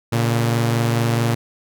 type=tone pair together; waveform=sawtooth; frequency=116.54 / 141.13 Hz; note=A#2 / C#3; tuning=0 / +31 cents; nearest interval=minor third; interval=331 cents; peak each=-13 / -21 dBFS; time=0.12-1.35 s; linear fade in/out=10 ms; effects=none